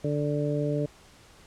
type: harmonic tone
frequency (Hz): 146.8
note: D3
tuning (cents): 0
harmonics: 1 / 2 / 3 / 4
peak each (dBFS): -28 / -31 / -31 / -32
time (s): 0.04-0.86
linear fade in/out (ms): 5
effects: pink hiss -54 dBFS RMS until 1.46 s + low-pass 9000 Hz 12 dB/octave